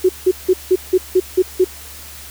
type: tone bursts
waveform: sine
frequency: 370 Hz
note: F#4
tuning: in tune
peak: -8 dBFS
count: 8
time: 0.04-1.646 s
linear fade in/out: 10 ms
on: 52 ms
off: 170 ms
effects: added 72 Hz sine -40 dBFS peak until 2.3 s + white hiss -36 dBFS RMS until 2.3 s